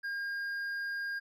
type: tone with hard clipping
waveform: sine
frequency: 1615 Hz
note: G#6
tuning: 49 cents flat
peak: -35 dBFS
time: 0.03-1.2 s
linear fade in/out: 20 ms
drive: 4 dB
effects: none